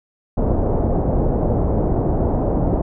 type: low-pass noise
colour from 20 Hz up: pink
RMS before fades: -18 dBFS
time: 0.37-2.82 s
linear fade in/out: 10 ms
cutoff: 730 Hz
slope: 24 dB/octave
effects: none